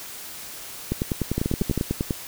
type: two click trains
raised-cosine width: 3 ms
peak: -10 / -10 dBFS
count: 6 / 13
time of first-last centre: 1.38-1.777 / 0.92-2.108 s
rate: 12.6 / 10.1 Hz
effects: white hiss -38 dBFS RMS until 2.27 s